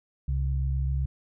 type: tone pair together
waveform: sine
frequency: 67 / 134.62 Hz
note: C2 / C3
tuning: +42 / +50 cents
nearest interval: octave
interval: 1208 cents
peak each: -25 / -30 dBFS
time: 0.28-1.06 s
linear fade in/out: 5 ms
effects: none